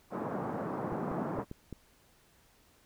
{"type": "band-pass noise", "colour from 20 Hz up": "pink", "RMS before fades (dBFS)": -36, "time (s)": [0.1, 1.45], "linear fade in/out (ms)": 50, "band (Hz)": [140, 1200], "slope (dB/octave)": 24}
{"type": "clicks", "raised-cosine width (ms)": 3, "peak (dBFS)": -28, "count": 5, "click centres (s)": [0.924, 1.115, 1.387, 1.514, 1.727]}
{"effects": ["pink hiss -65 dBFS RMS until 2.85 s"]}